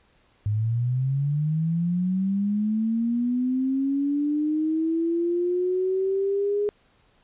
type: linear sweep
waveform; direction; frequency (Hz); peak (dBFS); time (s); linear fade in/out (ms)
sine; up; 102.4 to 415.3; -21; 0.46-6.69; 0
effects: pink hiss -62 dBFS RMS until 7.23 s + resampled to 8000 Hz